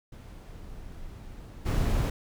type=noise with level steps; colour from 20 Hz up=brown; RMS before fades=-43 / -25 dBFS; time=0.12-2.1 s; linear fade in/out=5 ms; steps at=1.65 s; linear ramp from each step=20 ms; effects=none